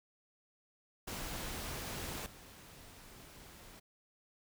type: noise with level steps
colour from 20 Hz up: pink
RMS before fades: -42 / -55 dBFS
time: 1.07-3.8 s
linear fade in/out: 10 ms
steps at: 2.26 s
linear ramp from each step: 2 ms
effects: none